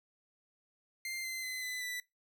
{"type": "tone with pitch steps", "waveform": "sawtooth", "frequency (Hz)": [2097, 2067, 2037, 2008, 1979.3], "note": ["C7", "C7", "C7", "B6", "B6"], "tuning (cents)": [3, -22, -47, 28, 3], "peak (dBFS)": -34, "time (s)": [1.05, 2], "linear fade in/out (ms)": 2, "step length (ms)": 190, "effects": ["noise-tail reverb RT60 0.2 s tail -22 dB re dry"]}